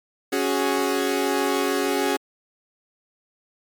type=chord; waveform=sawtooth; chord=C# suspended fourth; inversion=none; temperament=equal with one note detuned; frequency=277.2 / 370 / 416.5 Hz; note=C#4 / F#4 / G#4; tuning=0 / 0 / +5 cents; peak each=-21 dBFS; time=0.32-2.17 s; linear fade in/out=10 ms; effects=MP3 96 kbps